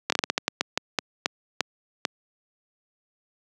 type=slowing click train; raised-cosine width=0.2 ms; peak=-4 dBFS; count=14; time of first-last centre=0.1-2.052 s; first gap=23 ms; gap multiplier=1.28; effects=high-pass 200 Hz 12 dB/octave